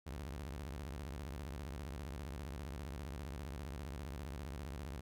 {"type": "tone with vibrato", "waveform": "sawtooth", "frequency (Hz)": 69.3, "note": "C#2", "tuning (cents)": 0, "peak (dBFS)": -39, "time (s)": [0.06, 5.01], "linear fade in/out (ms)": 10, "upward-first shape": "square", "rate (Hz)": 15, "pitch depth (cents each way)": 250, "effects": []}